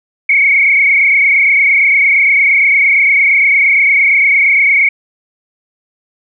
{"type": "tone with frequency modulation", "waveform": "sine", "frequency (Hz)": 2220, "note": "C#7", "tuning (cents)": 2, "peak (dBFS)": -6, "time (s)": [0.29, 4.89], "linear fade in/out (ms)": 5, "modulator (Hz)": 28.7, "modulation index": 2.8, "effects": []}